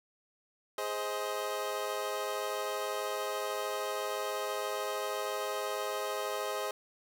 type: chord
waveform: 25% pulse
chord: Ab major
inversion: none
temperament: equal with one note detuned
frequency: 415.3 / 523.3 / 629.5 Hz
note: Ab4 / C5 / Eb5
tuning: 0 / 0 / +20 cents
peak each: -34 dBFS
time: 0.78-6.71 s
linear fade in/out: 2 ms
effects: 10-bit